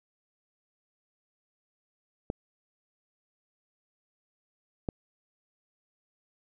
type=clicks; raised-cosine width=2 ms; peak=-17 dBFS; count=2; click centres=2.301 / 4.888 s; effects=none